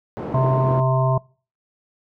pink band-pass noise, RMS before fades -29 dBFS, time 0.17-0.8 s, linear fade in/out 0 ms, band 160 to 690 Hz, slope 12 dB/octave
harmonic tone, 130.81 Hz, C3, in tune, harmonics 1 / 3 / 5 / 7 / 8, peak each -17 / -30 / -22 / -28 / -26 dBFS, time 0.34-1.18 s, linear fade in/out 5 ms
effects noise-tail reverb RT60 0.4 s tail -25 dB re dry

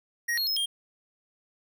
square tone with pitch steps, 1884 / 4290 / 5150 / 3210 Hz, A#6 / C8 / E8 / G7, +18 / +42 / -41 / +40 cents, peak -26 dBFS, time 0.28-0.66 s, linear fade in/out 10 ms, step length 95 ms, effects none

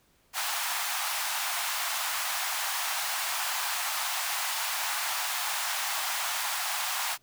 pink high-pass noise, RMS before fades -31 dBFS, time 0.33-7.18 s, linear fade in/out 50 ms, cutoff 730 Hz, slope 48 dB/octave, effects pink hiss -66 dBFS RMS until 7.22 s

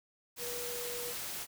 sine tone in noise, 483.7 Hz, B4, 36 cents flat, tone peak -41 dBFS, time 0.38-1.14 s, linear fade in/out 50 ms, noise white, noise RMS -40 dBFS, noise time 0.36-1.47 s, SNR -4 dB, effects none

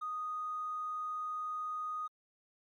triangle tone, 1242 Hz, D#6, 3 cents flat, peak -32 dBFS, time 0.01-2.08 s, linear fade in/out 20 ms, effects tanh soft clip ceiling -34 dBFS + Opus 48 kbps

